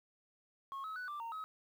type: tone with pitch steps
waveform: sine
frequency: 1091 / 1285 / 1486 / 1179 / 920 / 1276 Hz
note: C#6 / E6 / F#6 / D6 / A#5 / D#6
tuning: -28 / -45 / +7 / +6 / -23 / +43 cents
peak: -38 dBFS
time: 0.72-1.44 s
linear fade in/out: 0 ms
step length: 120 ms
effects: tanh soft clip ceiling -39 dBFS + 11-bit